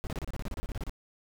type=noise bursts; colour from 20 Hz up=brown; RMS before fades=-34 dBFS; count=15; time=0.04-0.895 s; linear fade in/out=0 ms; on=29 ms; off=30 ms; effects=none